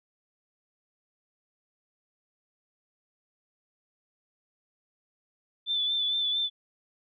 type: tone with vibrato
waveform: sine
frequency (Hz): 3509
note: A7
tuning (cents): -5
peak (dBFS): -25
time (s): 5.66-6.5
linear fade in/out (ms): 50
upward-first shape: sine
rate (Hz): 4.4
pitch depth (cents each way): 32
effects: none